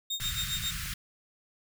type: tone with tremolo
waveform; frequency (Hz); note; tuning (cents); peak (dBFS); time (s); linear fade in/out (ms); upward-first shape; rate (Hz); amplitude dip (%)
35% pulse; 3692; A#7; -17; -27; 0.1-0.71; 5; sine; 7.4; 85
type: band-stop noise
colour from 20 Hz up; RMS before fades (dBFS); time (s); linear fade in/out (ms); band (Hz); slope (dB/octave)
pink; -36; 0.2-0.94; 5; 180 to 1300; 48
type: click train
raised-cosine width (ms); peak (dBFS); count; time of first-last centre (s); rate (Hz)
0.2; -30; 4; 0.2-0.858; 4.56
effects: none